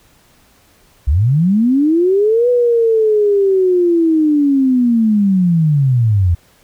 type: linear two-way sweep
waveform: sine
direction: up then down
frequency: 60 to 494.6 to 81.8 Hz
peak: -9 dBFS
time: 1.07-6.35 s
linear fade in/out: 10 ms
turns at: 2.49 s
effects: pink hiss -51 dBFS RMS until 6.63 s